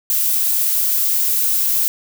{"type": "noise", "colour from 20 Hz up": "violet", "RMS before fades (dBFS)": -17, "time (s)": [0.1, 1.88], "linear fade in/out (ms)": 0, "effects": []}